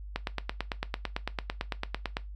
click train, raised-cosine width 0.3 ms, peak -14 dBFS, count 19, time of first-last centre 0.16-2.169 s, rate 8.96 Hz, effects noise-tail reverb RT60 0.2 s tail -17 dB re dry + added 50 Hz sine -39 dBFS peak until 2.35 s

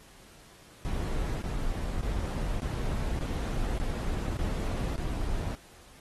brown noise bursts, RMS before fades -31 dBFS, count 8, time 0.85-5.55 s, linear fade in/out 0 ms, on 570 ms, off 20 ms, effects pink hiss -55 dBFS RMS until 6 s + AAC 32 kbps

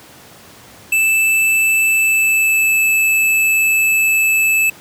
square tone with pitch glide, 2637 to 2619 Hz, E7 to E7, 0 to -12 cents, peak -12 dBFS, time 0.92-4.7 s, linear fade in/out 5 ms, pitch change -12 cents, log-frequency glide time 1.89-2.78 s, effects pink hiss -41 dBFS RMS until 4.8 s + high-pass 100 Hz 12 dB/octave

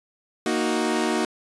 sawtooth chord, D# minor, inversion second, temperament equal, 233.1 / 311.1 / 370 Hz, A#3 / D#4 / F#4, 0 / 0 / 0 cents, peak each -22 dBFS, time 0.46-1.25 s, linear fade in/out 2 ms, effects resampled to 24000 Hz

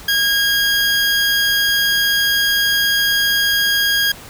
20% pulse tone, 1631 Hz, G#6, 32 cents flat, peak -9 dBFS, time 0.08-4.12 s, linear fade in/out 5 ms, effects pink hiss -37 dBFS RMS until 4.29 s

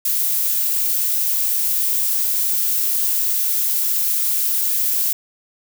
violet noise, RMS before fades -19 dBFS, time 0.05-5.13 s, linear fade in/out 5 ms, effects none

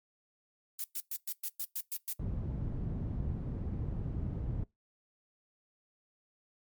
violet noise bursts, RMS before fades -36 dBFS, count 9, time 0.79-2.129 s, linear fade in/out 2 ms, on 51 ms, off 110 ms
white low-pass noise, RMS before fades -36 dBFS, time 2.19-4.64 s, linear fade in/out 5 ms, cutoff 130 Hz, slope 12 dB/octave
effects noise-tail reverb RT60 0.2 s tail -23 dB re dry + MP3 96 kbps

